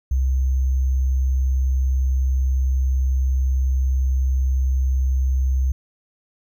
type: tone with sample-and-hold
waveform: sine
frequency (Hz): 65.5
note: C2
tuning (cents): +2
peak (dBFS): -16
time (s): 0.11-5.72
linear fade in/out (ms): 5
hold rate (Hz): 6300
effects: none